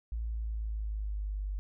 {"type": "linear sweep", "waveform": "sine", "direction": "down", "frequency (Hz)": [56.6, 49], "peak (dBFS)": -32, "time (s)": [0.12, 1.59], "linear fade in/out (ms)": 0, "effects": []}